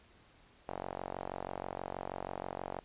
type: tone with band-pass filter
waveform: sawtooth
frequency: 46.25 Hz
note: F#1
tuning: in tune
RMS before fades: -42 dBFS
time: 0.68-2.8 s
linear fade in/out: 0 ms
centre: 730 Hz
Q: 2.2
effects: pink hiss -63 dBFS RMS until 2.84 s + resampled to 8000 Hz